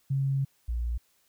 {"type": "tone pair in turn", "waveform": "sine", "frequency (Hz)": [136.5, 58.8], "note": ["C#3", "A#1"], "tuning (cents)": [-26, 16], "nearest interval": "octave + minor third", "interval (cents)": 1458, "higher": "first", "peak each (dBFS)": [-24, -27], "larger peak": "first", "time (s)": [[0.1, 0.45], [0.68, 0.98]], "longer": "first", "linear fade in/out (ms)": 10, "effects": ["white hiss -68 dBFS RMS until 1.28 s"]}